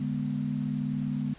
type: chord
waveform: sine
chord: G# diminished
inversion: second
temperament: equal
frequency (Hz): 146.83 / 207.7 / 246.9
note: D3 / G#3 / B3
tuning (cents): 0 / 0 / 0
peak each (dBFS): -32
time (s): 0-1.34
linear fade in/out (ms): 5
effects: pink hiss -53 dBFS RMS until 1.38 s + resampled to 8000 Hz